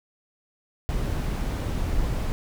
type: noise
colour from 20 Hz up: brown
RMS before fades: -26 dBFS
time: 0.89-2.32 s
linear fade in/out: 0 ms
effects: none